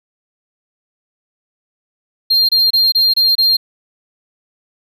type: tone bursts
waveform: triangle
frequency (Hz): 4197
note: C8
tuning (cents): +5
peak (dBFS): -8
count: 6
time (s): 2.3-3.57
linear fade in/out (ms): 10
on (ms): 190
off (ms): 26
effects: none